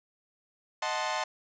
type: chord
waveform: sawtooth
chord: D# diminished seventh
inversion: none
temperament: equal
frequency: 622.3 / 740 / 880 / 1046.5 Hz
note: D#5 / F#5 / A5 / C6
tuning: 0 / 0 / 0 / 0 cents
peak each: -32 / -32 / -30 / -31 dBFS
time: 0.82-1.24 s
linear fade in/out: 5 ms
effects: resampled to 16000 Hz + 9-bit